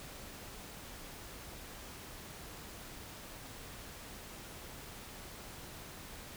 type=silence; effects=pink hiss -49 dBFS RMS until 6.36 s

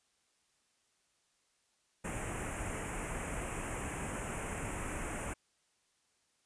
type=band-stop noise; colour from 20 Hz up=pink; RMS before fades=-39 dBFS; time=2.04-5.34 s; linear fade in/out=10 ms; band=2700 to 7100 Hz; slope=48 dB/octave; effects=white hiss -75 dBFS RMS until 6.45 s + resampled to 22050 Hz

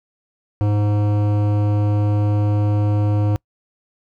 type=tone with hard clipping; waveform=sine; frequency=103.83 Hz; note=G#2; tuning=in tune; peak=-17 dBFS; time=0.61-3.36 s; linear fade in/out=0 ms; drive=15 dB; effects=noise-tail reverb RT60 0.1 s tail -26 dB re dry

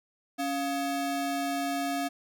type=ring-modulated tone; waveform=square; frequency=489.4 Hz; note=B4; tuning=16 cents flat; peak=-26 dBFS; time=0.38-2.09 s; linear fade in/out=20 ms; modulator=211 Hz; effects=none

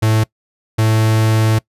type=tone pair in turn; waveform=45% pulse; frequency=109.8 / 110.23 Hz; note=A2 / A2; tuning=-3 / +4 cents; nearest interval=unison; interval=7 cents; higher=second; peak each=-11 dBFS; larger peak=neither; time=0.02-0.24 / 0.78-1.59 s; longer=second; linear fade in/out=10 ms; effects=noise-tail reverb RT60 0.1 s tail -23 dB re dry + resampled to 32000 Hz

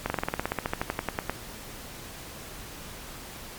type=slowing click train; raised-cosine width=0.5 ms; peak=-11 dBFS; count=19; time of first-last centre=0.06-1.296 s; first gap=40 ms; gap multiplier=1.06; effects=pink hiss -42 dBFS RMS until 3.58 s + MP3 96 kbps

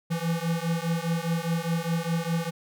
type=beating tone pair; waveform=square; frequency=164.5 / 169.4 Hz; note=E3 / E3; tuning=-3 / +48 cents; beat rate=4.9 Hz; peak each=-29 / -29 dBFS; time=0.1-2.51 s; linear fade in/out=20 ms; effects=none

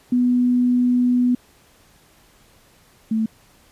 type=tone pair in turn; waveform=sine; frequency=246.9 / 220.9 Hz; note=B3 / A3; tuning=0 / +7 cents; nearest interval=major second; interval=193 cents; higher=first; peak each=-14 / -17 dBFS; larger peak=first; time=0.12-1.35 / 3.11-3.26 s; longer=first; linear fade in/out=5 ms; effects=pink hiss -54 dBFS RMS until 3.71 s + resampled to 32000 Hz

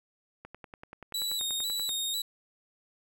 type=click train; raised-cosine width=0.5 ms; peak=-29 dBFS; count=16; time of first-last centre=0.45-1.892 s; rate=10.4 Hz
type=tone with vibrato; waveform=sawtooth; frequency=3820 Hz; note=A#7; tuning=42 cents sharp; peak=-27 dBFS; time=1.14-2.22 s; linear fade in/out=5 ms; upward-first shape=square; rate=2 Hz; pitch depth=52 cents each way
effects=10-bit

